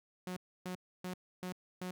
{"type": "tone bursts", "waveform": "sawtooth", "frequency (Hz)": 182.3, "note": "F#3", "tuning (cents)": -25, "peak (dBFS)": -35, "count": 5, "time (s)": [0.27, 1.91], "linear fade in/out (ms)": 2, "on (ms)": 96, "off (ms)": 290, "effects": []}